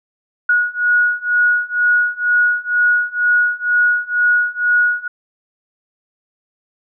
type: beating tone pair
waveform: sine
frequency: 1453 / 1455.1 Hz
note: F#6 / F#6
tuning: -32 / -29 cents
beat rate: 2.1 Hz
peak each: -16 / -15 dBFS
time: 0.49-5.08 s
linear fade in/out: 5 ms
effects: none